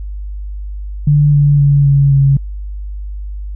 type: tone with pitch steps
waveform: sine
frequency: 146.6 / 144.33 / 142.1 / 139.9 / 137.73 Hz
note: D3 / D3 / C#3 / C#3 / C#3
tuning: -3 / -30 / +43 / +16 / -11 cents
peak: -6 dBFS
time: 1.07-2.37 s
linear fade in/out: 5 ms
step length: 260 ms
effects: added 50 Hz sine -21 dBFS peak until 3.55 s